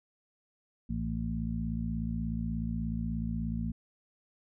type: harmonic tone with a mistuned harmonic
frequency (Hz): 56.6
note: A1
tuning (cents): +50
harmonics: 1 / 2 / 3 / 4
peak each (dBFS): -36 / -39 / -36 / -35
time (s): 0.89-3.72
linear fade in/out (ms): 10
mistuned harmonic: 1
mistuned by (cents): +100
effects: none